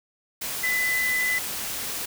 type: tone in noise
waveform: sine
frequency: 2005 Hz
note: B6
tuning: 26 cents sharp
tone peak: -22 dBFS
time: 0.63-1.39 s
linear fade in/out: 10 ms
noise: white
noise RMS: -31 dBFS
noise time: 0.41-2.06 s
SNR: +6 dB
effects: none